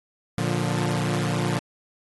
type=chord; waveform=sawtooth; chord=Bb major; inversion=none; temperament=equal with one note detuned; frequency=116.54 / 146.83 / 176.44 Hz; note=Bb2 / D3 / F3; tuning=0 / 0 / +18 cents; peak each=-23 dBFS; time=0.38-1.59 s; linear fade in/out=0 ms; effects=AAC 32 kbps